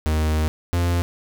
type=tone pair in turn; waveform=45% pulse; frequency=77.78 / 86.9 Hz; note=D#2 / F2; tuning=0 / -8 cents; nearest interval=major second; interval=192 cents; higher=second; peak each=-18 dBFS; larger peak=neither; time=0.06-0.48 / 0.73-1.02 s; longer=first; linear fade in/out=0 ms; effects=none